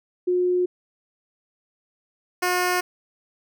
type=tone pair in turn; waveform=sine / 10% pulse; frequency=360 / 360 Hz; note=F#4 / F#4; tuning=-47 / -47 cents; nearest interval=unison; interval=0 cents; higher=neither; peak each=-18 / -12 dBFS; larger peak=second; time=0.27-0.66 / 2.42-2.81 s; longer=neither; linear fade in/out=10 ms; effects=none